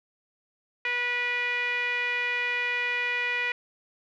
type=tone with low-pass filter; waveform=5% pulse; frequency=487.8 Hz; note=B4; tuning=21 cents flat; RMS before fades=-28 dBFS; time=0.85-3.52 s; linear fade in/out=2 ms; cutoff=2200 Hz; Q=9.5; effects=none